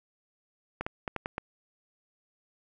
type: clicks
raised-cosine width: 0.5 ms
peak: -17 dBFS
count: 6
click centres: 0.81 / 0.865 / 1.078 / 1.163 / 1.259 / 1.381 s
effects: none